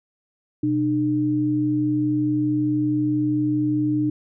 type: tone pair together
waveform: sine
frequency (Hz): 126.8 / 302.1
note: B2 / D4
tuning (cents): +46 / +49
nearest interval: octave + minor third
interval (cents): 1503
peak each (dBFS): -26 / -19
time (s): 0.63-4.1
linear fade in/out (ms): 5
effects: none